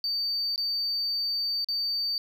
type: tone with dropouts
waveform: sine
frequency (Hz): 4600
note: D8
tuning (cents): -37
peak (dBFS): -24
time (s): 0.04-2.18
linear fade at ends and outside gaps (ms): 1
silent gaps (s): 0.56-0.578 / 1.645-1.686
effects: tanh soft clip ceiling -24 dBFS